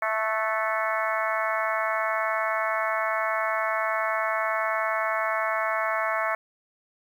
harmonic tone with a mistuned harmonic, 219.6 Hz, A3, 3 cents flat, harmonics 3 / 4 / 5 / 6 / 7 / 8 / 9 / 10, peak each -29 / -34 / -30 / -31 / -35 / -32 / -37 / -34 dBFS, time 0.02-6.35 s, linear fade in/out 2 ms, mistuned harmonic 7, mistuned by -34 cents, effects 9-bit

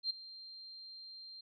sine tone with ADSR envelope, 4172 Hz, C8, 6 cents flat, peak -30 dBFS, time 0.03-1.41 s, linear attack 71 ms, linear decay 10 ms, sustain -18 dB, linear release 7 ms, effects none

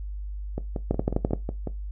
two click trains, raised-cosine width 2 ms, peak -9 / -16 dBFS, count 6 / 7, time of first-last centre 0.91-1.334 / 0.58-1.673 s, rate 11.8 / 5.49 Hz, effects noise-tail reverb RT60 0.2 s tail -17 dB re dry + added 50 Hz sine -31 dBFS peak until 1.91 s

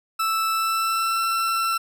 40% pulse tone with pitch glide, 1318.5 to 1343.9 Hz, E6 to E6, 0 to +33 cents, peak -20 dBFS, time 0.19-1.78 s, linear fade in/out 10 ms, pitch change +33 cents, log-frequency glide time 0.5-1.23 s, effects none

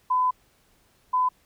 sine tone pair in turn, 1008 / 1008 Hz, B5 / B5, +35 / +35 cents, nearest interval unison, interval 0 cents, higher neither, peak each -19 dBFS, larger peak neither, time 0.1-0.31 / 1.13-1.29 s, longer first, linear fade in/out 10 ms, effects pink hiss -63 dBFS RMS until 1.45 s

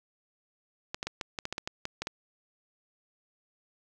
clicks, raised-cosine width 0.2 ms, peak -16 dBFS, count 12, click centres 0.945 / 1.029 / 1.07 / 1.212 / 1.388 / 1.454 / 1.526 / 1.581 / 1.675 / 1.854 / 2.02 / 2.071 s, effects none

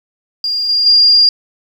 sine tone with level steps, 4808 Hz, D8, 40 cents sharp, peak -14 / -10 / -5 dBFS, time 0.44-1.29 s, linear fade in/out 2 ms, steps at 0.69 / 0.86 s, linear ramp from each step 5 ms, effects 7-bit

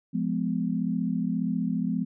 sine chord, F diminished, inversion none, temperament just, 174.61 / 209.5 / 251.4 Hz, F3 / Ab3 / Cb4, 0 / +15 / +31 cents, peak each -29 dBFS, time 0.13-2.05 s, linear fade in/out 20 ms, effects none

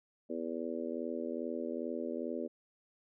harmonic tone, 82.41 Hz, E2, in tune, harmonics 3 / 4 / 5 / 6 / 7, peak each -40 / -41 / -42 / -43 / -43 dBFS, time 0.29-2.48 s, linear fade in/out 20 ms, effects none

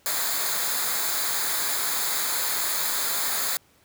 white noise with comb filter, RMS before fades -26 dBFS, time 0.06-3.57 s, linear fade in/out 0 ms, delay 0.35 ms, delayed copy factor -0.7, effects pink hiss -60 dBFS RMS until 3.84 s + high-pass 60 Hz 12 dB/octave

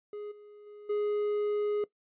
triangle tone with level steps, 416.2 Hz, G#4, 4 cents sharp, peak -35 / -47 / -44 / -25 dBFS, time 0.13-1.84 s, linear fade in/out 2 ms, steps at 0.31 / 0.66 / 0.89 s, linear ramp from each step 10 ms, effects noise-tail reverb RT60 0.1 s tail -19 dB re dry + resampled to 8000 Hz

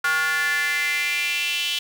square tone with high-pass filter sweep, 158.3 Hz, D#3, 30 cents sharp, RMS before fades -23 dBFS, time 0.04-1.79 s, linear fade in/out 5 ms, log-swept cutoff 1400 to 3100 Hz, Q 5.3, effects none

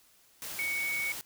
sine tone in noise, 2231 Hz, C#7, 11 cents sharp, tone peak -30 dBFS, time 0.59-1.12 s, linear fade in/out 0 ms, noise white, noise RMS -40 dBFS, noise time 0.42-1.21 s, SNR +7 dB, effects white hiss -63 dBFS RMS until 1.25 s

